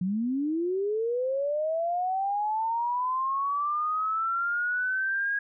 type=linear sweep; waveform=sine; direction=up; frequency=174.61 to 1648 Hz; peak=-25 dBFS; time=0.01-5.39 s; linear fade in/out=5 ms; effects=none